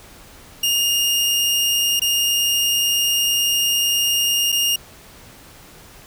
sawtooth tone with dropouts, 2833 Hz, F7, 24 cents sharp, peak -13 dBFS, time 0.63-4.76 s, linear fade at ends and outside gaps 5 ms, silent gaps 1.996-2.017 / 4.52-4.524 s, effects pink hiss -44 dBFS RMS until 6.06 s

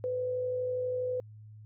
sine tone with amplitude modulation, 503 Hz, B4, 32 cents sharp, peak -28 dBFS, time 0.04-1.2 s, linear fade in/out 0 ms, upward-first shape sine, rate 52.3 Hz, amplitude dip 30%, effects added 107 Hz sine -47 dBFS peak until 1.65 s

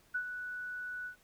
sine tone with ADSR envelope, 1480 Hz, F#6, in tune, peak -30 dBFS, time 0.14-1.16 s, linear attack 13 ms, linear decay 78 ms, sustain -8 dB, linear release 100 ms, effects pink hiss -66 dBFS RMS until 1.23 s

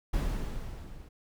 brown noise with level ramp, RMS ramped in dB -27 to -48 dBFS, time 0.13-1.09 s, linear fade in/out 10 ms, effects none

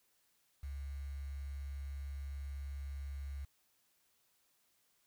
sine tone with quantisation, 69.5 Hz, C#2, 5 cents sharp, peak -40 dBFS, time 0.63-3.45 s, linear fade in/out 5 ms, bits 10, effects white hiss -75 dBFS RMS until 5.06 s

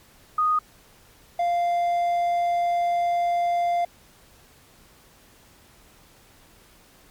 sine / triangle tone pair in turn, 1240 / 695.9 Hz, D#6 / F5, -6 / -6 cents, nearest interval minor seventh, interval 1000 cents, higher first, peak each -18 dBFS, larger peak neither, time 0.38-0.59 / 1.39-3.85 s, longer second, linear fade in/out 5 ms, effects pink hiss -54 dBFS RMS until 7.1 s + MP3 96 kbps

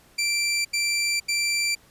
20% pulse tone bursts, 2349 Hz, D7, in tune, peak -17 dBFS, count 3, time 0.18-1.752 s, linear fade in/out 10 ms, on 470 ms, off 81 ms, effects pink hiss -56 dBFS RMS until 1.9 s + resampled to 32000 Hz

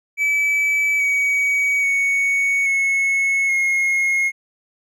triangle tone with pitch steps, 2299 / 2262 / 2226 / 2190 / 2155 Hz, D7 / C#7 / C#7 / C#7 / C#7, -37 / +34 / +7 / -22 / -49 cents, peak -14 dBFS, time 0.17-4.32 s, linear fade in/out 50 ms, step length 830 ms, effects none

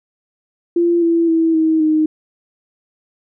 sine tone with pitch steps, 343.2 / 334.8 / 326.6 / 318.6 / 310.7 Hz, F4 / E4 / E4 / D#4 / D#4, -30 / +27 / -16 / +41 / -2 cents, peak -11 dBFS, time 0.76-2.06 s, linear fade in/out 5 ms, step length 260 ms, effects none

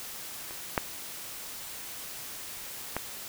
clicks, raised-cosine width 0.5 ms, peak -26 / -9 / -14 dBFS, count 3, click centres 0.509 / 0.778 / 2.966 s, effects white hiss -41 dBFS RMS until 3.28 s

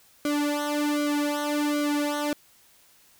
sawtooth tone with flanger, 293.7 Hz, D4, in tune, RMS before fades -26 dBFS, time 0.25-2.33 s, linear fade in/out 2 ms, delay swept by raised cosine 1.1 to 3 ms, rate 1.3 Hz, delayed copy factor -1, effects white hiss -58 dBFS RMS until 3.19 s

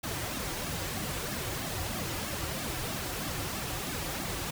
pink noise with flanger, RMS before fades -35 dBFS, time 0.03-4.51 s, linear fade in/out 10 ms, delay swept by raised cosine 2 to 4.8 ms, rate 3.1 Hz, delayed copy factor -0.9, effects none

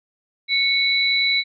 sine tone pair together, 2217 / 3955 Hz, C#7 / B7, 0 / +2 cents, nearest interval minor seventh, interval 1002 cents, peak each -19 dBFS, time 0.48-1.44 s, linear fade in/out 50 ms, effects none

